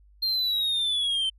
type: linear sweep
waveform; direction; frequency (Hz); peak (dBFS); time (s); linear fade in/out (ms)
triangle; down; 4215 to 3078; -22; 0.22-1.3; 10
effects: added 50 Hz sine -53 dBFS peak until 1.38 s + resampled to 32000 Hz